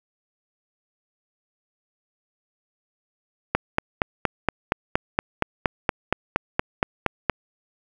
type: click train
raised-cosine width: 0.5 ms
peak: -3 dBFS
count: 17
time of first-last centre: 3.55-7.297 s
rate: 4.27 Hz
effects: 7-bit